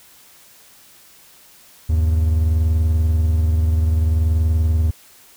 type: tone pair together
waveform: triangle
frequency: 79.2 / 99.79 Hz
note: D#2 / G2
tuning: +31 / +31 cents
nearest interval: major third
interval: 400 cents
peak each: -12 / -24 dBFS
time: 1.89-4.91 s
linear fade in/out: 10 ms
effects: white hiss -48 dBFS RMS until 5.36 s